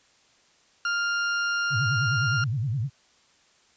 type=tone; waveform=40% pulse; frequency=1400 Hz; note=F6; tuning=4 cents sharp; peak=-23 dBFS; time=0.85-2.44 s; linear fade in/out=2 ms
type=tone with vibrato; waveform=sine; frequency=123.47 Hz; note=B2; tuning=in tune; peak=-24 dBFS; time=1.7-2.9 s; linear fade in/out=50 ms; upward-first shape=sine; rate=9.7 Hz; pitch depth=280 cents each way
effects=white hiss -61 dBFS RMS until 3.76 s + resampled to 16000 Hz